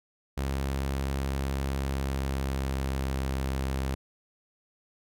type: tone with pitch glide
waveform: sawtooth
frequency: 67.9 to 66.62 Hz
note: C#2 to C2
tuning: -35 to +32 cents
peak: -24 dBFS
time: 0.37-3.95 s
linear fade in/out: 10 ms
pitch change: -33 cents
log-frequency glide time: 1.75-3.24 s
effects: none